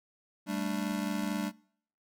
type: chord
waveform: square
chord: G suspended second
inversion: none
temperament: just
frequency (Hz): 196 / 220.5 / 294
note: G3 / A3 / D4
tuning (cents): 0 / +4 / +2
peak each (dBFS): -35 / -37 / -36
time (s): 0.46-1.52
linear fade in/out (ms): 50
effects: noise-tail reverb RT60 0.6 s tail -24 dB re dry + MP3 96 kbps